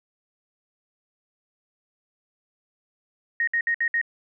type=tone bursts; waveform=sine; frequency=1864.7 Hz; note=A#6; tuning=in tune; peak=-20 dBFS; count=5; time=3.4-4.014 s; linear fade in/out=2 ms; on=74 ms; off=61 ms; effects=none